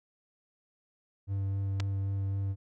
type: tone with vibrato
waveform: triangle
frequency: 98 Hz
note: G2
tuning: in tune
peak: -27 dBFS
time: 1.27-2.56 s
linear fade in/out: 50 ms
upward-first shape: sine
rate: 3.8 Hz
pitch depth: 10 cents each way
type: clicks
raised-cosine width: 0.2 ms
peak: -20 dBFS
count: 2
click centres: 1.8 / 1.803 s
effects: none